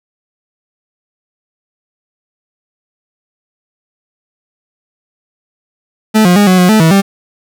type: tone with pitch steps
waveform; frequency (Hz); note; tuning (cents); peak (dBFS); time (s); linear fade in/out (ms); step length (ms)
40% pulse; 217.4 / 178.2 / 205.1 / 184.5 / 180.2 / 217.5 / 161.9 / 196.8; A3 / F3 / G#3 / F#3 / F#3 / A3 / E3 / G3; -21 / +35 / -21 / -5 / -45 / -20 / -31 / +7; -4; 6.14-7.02; 20; 110
effects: none